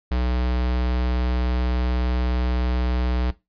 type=tone; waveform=square; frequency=61.74 Hz; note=B1; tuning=in tune; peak=-21 dBFS; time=0.11-3.31 s; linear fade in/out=5 ms; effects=noise-tail reverb RT60 0.2 s tail -17 dB re dry + resampled to 11025 Hz